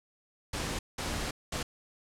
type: noise bursts at uneven times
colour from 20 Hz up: pink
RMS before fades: -34 dBFS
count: 3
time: 0.53-0.79 / 0.98-1.31 / 1.52-1.63 s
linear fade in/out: 5 ms
effects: low-pass 9000 Hz 12 dB/octave